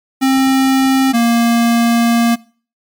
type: tone pair in turn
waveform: square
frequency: 265.9 / 233.7 Hz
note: C4 / A#3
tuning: +28 / +5 cents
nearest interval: major second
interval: 223 cents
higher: first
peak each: -10 dBFS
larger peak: neither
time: 0.21-1.13 / 1.13-2.36 s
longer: second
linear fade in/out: 20 ms
effects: noise-tail reverb RT60 0.4 s tail -21 dB re dry + MP3 96 kbps